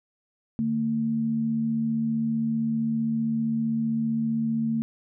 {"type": "tone pair together", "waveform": "sine", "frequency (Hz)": [150.92, 226.3], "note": ["D3", "A3"], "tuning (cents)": [48, 49], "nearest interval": "perfect fifth", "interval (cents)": 701, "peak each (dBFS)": [-33, -23], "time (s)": [0.59, 4.82], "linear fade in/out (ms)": 0, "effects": []}